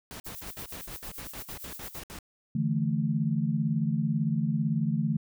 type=noise bursts; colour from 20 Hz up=pink; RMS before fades=-42 dBFS; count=14; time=0.11-2.188 s; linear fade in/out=0 ms; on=89 ms; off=64 ms
type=noise with tremolo; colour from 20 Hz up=violet; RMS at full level=-41 dBFS; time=0.24-2.01 s; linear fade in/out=20 ms; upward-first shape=sine; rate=8.8 Hz; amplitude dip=65%
type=chord; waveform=sine; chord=D suspended second; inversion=none; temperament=equal; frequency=146.83 / 164.81 / 220 Hz; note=D3 / E3 / A3; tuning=0 / 0 / 0 cents; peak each=-29 dBFS; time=2.55-5.17 s; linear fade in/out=5 ms
effects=none